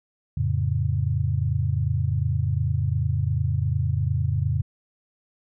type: chord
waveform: sine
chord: F augmented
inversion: none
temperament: equal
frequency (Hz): 87.31 / 110 / 138.59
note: F2 / A2 / C#3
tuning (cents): 0 / 0 / 0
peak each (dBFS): -25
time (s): 0.37-4.62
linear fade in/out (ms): 5
effects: none